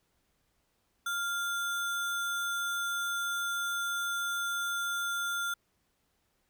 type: tone with sample-and-hold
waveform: sine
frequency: 1396.9 Hz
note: F6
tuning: in tune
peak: -30 dBFS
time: 1.06-5.54 s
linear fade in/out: 5 ms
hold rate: 4900 Hz
effects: pink hiss -75 dBFS RMS until 6.49 s